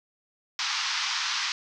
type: band-pass noise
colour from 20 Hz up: white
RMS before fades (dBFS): -29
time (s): 0.59-1.52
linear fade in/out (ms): 0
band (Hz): 900 to 5800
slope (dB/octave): 48
effects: none